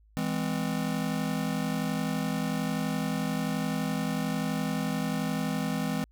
square chord, E augmented, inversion none, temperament just, 164.81 / 206 / 257.5 Hz, E3 / G#3 / B#3, 0 / -14 / -28 cents, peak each -33 dBFS, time 0.17-6.04 s, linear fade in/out 0 ms, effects added 53 Hz sine -57 dBFS peak until 6.11 s

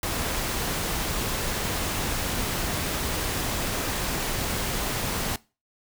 pink noise, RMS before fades -28 dBFS, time 0.03-5.36 s, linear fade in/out 2 ms, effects noise-tail reverb RT60 0.3 s tail -21 dB re dry

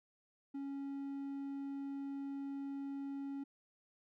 triangle tone, 277.2 Hz, C#4, in tune, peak -38 dBFS, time 0.54-3.44 s, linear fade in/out 10 ms, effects none

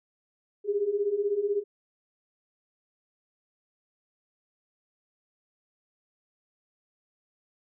sine beating tone pair, 395.6 / 411.6 Hz, G4 / G#4, +16 / -16 cents, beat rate 16 Hz, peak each -30 / -26 dBFS, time 0.64-1.64 s, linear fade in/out 50 ms, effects none

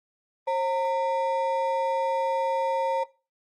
triangle ring-modulated tone, 726 Hz, F#5, 33 cents flat, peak -18 dBFS, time 0.47-3.04 s, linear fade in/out 10 ms, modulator 191 Hz, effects noise-tail reverb RT60 0.3 s tail -19 dB re dry + Opus 32 kbps

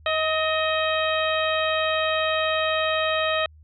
harmonic tone with a mistuned harmonic, 632 Hz, D#5, 27 cents sharp, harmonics 1 / 2 / 3 / 4 / 5 / 6, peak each -24 / -27 / -29 / -30 / -31 / -32 dBFS, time 0.06-3.46 s, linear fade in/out 2 ms, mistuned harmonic 3, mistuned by -39 cents, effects added 77 Hz sine -47 dBFS peak until 3.63 s

